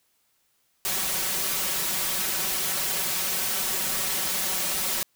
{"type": "noise with comb filter", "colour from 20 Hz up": "white", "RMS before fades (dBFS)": -27, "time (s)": [0.85, 5.03], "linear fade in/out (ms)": 0, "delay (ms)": 5.3, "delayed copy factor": 0.95, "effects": ["white hiss -69 dBFS RMS until 5.15 s"]}